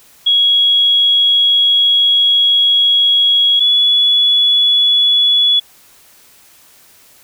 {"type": "tone pair in turn", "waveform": "sine", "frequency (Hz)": [3322, 3404], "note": ["G#7", "G#7"], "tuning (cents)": [0, 42], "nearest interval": "unison", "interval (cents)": 42, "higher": "second", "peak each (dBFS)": -8, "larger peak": "neither", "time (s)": [[0.26, 3.6], [3.6, 5.6]], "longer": "first", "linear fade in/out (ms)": 10, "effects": ["white hiss -46 dBFS RMS until 7.23 s"]}